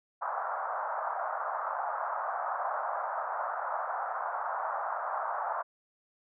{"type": "band-pass noise", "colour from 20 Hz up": "pink", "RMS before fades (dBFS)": -34, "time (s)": [0.21, 5.63], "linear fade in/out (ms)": 20, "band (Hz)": [640, 1400], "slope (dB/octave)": 48, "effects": []}